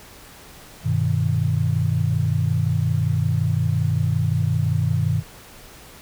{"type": "chord", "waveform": "sine", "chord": "G augmented", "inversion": "none", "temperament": "equal", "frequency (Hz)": [98, 123.47, 155.56], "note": ["G2", "B2", "D#3"], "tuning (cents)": [0, 0, 0], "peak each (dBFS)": -22, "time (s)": [0.83, 5.23], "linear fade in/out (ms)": 50, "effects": ["pink hiss -44 dBFS RMS until 6.01 s"]}